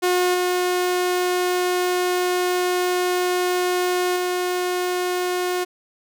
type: tone with level steps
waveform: sawtooth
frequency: 360.6 Hz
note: F#4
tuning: 45 cents flat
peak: -13 / -15 / -17 dBFS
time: 0.02-5.65 s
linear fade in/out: 20 ms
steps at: 0.34 / 4.16 s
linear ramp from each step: 5 ms
effects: none